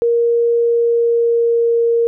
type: tone with pitch glide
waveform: sine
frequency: 469.3 to 465.8 Hz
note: A#4 to A#4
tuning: +12 to -1 cents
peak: -11 dBFS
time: 0.02-2.07 s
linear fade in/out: 0 ms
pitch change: -13 cents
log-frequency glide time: 0.53-1.81 s
effects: none

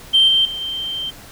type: tone with level steps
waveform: sine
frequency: 3136 Hz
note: G7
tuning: in tune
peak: -8 / -11 / -24 / -22 dBFS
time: 0.13-1.11 s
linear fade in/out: 20 ms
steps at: 0.28 / 0.45 / 0.61 s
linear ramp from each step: 2 ms
effects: tanh soft clip ceiling -5 dBFS + pink hiss -40 dBFS RMS until 1.31 s

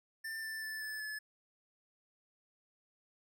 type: tone with pitch steps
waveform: square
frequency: 1787 / 1770.6 / 1754.3 / 1738.1 / 1722.1 Hz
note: A6 / A6 / A6 / A6 / A6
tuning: +26 / +10 / -6 / -22 / -38 cents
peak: -40 dBFS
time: 0.24-1.19 s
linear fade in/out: 10 ms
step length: 190 ms
effects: none

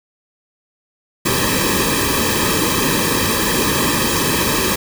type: noise with comb filter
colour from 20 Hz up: pink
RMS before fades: -17 dBFS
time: 1.25-4.76 s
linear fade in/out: 10 ms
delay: 1.4 ms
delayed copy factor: -0.95
effects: none

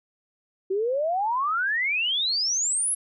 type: exponential sweep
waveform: sine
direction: up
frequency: 370 to 11175 Hz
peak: -22 dBFS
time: 0.7-2.95 s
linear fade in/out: 10 ms
effects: none

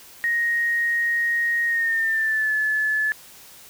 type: tone with pitch glide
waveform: sine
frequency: 1872 to 1726.6 Hz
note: A#6 to A6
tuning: +7 to -33 cents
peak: -19 dBFS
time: 0.24-3.12 s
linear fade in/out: 0 ms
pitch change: -140 cents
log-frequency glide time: 1.66-2.53 s
effects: white hiss -46 dBFS RMS until 3.69 s

